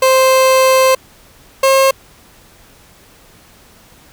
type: tone pair in turn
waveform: 30% pulse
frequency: 523.3 / 536.5 Hz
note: C5 / C5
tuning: 0 / +43 cents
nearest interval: unison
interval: 43 cents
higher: second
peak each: -5 dBFS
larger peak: neither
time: 0.02-0.95 / 1.63-1.91 s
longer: first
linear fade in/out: 5 ms
effects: pink hiss -45 dBFS RMS until 4.12 s